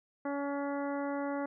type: harmonic tone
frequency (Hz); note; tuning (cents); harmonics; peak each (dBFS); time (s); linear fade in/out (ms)
282.6; C#4; +34; 1 / 2 / 3 / 4 / 5 / 6 / 7; -35 / -37 / -41 / -45 / -46 / -51 / -51; 0.25-1.46; 5
effects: none

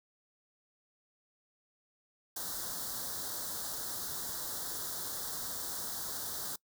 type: band-stop noise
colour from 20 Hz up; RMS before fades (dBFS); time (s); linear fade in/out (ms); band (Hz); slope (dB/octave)
white; -39; 2.36-6.56; 5; 1700 to 3600; 48
effects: noise-tail reverb RT60 0.1 s tail -24 dB re dry

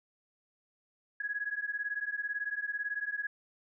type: beating tone pair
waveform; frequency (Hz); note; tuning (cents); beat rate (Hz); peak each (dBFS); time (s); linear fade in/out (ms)
sine; 1661.2 / 1679.2; G#6 / G#6; 0 / +19; 18; -36 / -36; 1.2-3.27; 5
effects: none

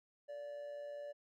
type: tone with amplitude modulation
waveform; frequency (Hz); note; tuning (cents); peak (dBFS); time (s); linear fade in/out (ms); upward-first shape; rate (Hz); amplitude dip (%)
triangle; 580; D5; -22; -40; 0.28-1.13; 20; sine; 125; 40
effects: none

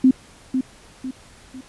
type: tone with echo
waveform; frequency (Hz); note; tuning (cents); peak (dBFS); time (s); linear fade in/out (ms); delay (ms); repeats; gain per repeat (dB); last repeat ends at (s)
sine; 259.7; C4; -13; -9; 0.04-0.11; 5; 500; 3; -8; 1.61
effects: pink hiss -48 dBFS RMS until 1.68 s + resampled to 24000 Hz

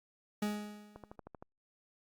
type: tone with exponential decay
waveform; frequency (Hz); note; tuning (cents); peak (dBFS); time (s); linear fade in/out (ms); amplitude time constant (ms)
40% pulse; 208.8; G#3; +10; -30; 0.42-1.16; 5; 160
type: click train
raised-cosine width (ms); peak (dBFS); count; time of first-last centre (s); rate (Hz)
1; -33; 7; 0.96-1.425; 12.9
effects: Opus 48 kbps

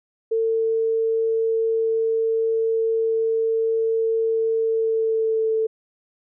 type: tone with pitch glide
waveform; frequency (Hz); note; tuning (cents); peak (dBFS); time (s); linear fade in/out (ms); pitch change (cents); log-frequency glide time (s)
sine; 449.6 to 442.6; A4 to A4; +37 to +10; -18; 0.31-5.67; 10; -27; 4.58-5.5
effects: none

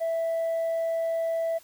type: tone with tanh clipping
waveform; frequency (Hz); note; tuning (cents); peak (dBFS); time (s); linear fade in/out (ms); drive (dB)
triangle; 659.3; E5; 0; -25; 0-1.59; 20; 6
effects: white hiss -55 dBFS RMS until 1.63 s

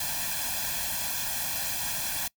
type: noise with comb filter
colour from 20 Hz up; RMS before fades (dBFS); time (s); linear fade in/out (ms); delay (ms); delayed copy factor
white; -31; 0-2.28; 5; 1.2; +0.9
effects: noise-tail reverb RT60 0.1 s tail -23 dB re dry

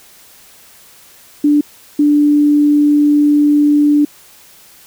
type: tone bursts at uneven times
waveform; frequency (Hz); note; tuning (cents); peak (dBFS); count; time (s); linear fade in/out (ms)
sine; 293.7; D4; 0; -7; 2; 1.44-1.61 / 1.99-4.05; 5
effects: white hiss -43 dBFS RMS until 4.86 s

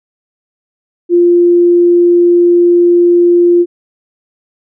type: tone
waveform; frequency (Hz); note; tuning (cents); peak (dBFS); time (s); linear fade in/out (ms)
sine; 348.5; F4; -4; -4; 1.09-3.66; 50
effects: none

